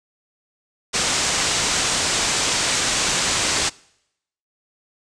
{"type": "low-pass noise", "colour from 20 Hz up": "white", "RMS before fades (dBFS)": -21, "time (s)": [0.93, 3.7], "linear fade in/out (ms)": 20, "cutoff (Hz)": 8300, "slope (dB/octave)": 48, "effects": ["noise-tail reverb RT60 0.8 s tail -24 dB re dry"]}